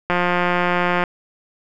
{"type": "click train", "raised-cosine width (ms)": 0.5, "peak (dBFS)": -4, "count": 167, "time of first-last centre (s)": [0.1, 1.038], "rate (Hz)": 177, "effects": []}